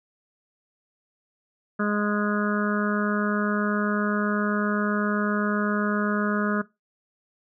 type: harmonic tone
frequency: 207.7 Hz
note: G#3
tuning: in tune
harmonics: 1 / 2 / 3 / 5 / 6 / 7 / 8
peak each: -24 / -31 / -33 / -37 / -31 / -31 / -35 dBFS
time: 1.79-6.62 s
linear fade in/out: 10 ms
effects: noise-tail reverb RT60 0.2 s tail -18 dB re dry